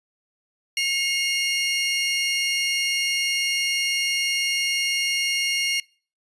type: tone pair together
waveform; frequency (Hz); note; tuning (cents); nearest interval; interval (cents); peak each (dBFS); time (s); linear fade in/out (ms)
30% pulse; 2166 / 2818; C#7 / F7; -41 / +15; perfect fourth; 456; -21; 0.77-5.8; 2
effects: noise-tail reverb RT60 0.4 s tail -24 dB re dry + resampled to 24000 Hz